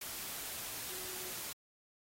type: tone in noise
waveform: sine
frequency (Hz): 370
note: F#4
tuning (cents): 0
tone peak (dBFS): -53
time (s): 0.9-1.33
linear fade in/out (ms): 5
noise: white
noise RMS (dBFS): -43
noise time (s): 0.01-1.53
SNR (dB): -13
effects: AAC 48 kbps